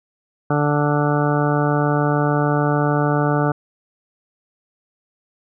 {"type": "harmonic tone", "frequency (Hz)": 146.83, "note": "D3", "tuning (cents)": 0, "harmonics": [1, 2, 3, 4, 5, 6, 8, 9, 10], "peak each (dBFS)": [-19, -22, -24, -25, -26, -27, -28, -29, -29], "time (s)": [0.5, 3.52], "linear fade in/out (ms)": 5, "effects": []}